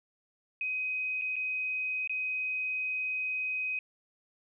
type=tone with dropouts; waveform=sine; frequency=2517 Hz; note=D#7; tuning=19 cents sharp; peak=-30 dBFS; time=0.61-3.79 s; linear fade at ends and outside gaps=2 ms; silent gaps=1.214-1.219 / 1.358-1.364 / 2.075-2.095 s; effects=none